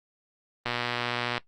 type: click train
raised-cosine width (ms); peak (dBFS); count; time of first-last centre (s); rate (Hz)
0.3; -12; 88; 0.66-1.379; 121
effects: noise-tail reverb RT60 0.1 s tail -18 dB re dry + Opus 32 kbps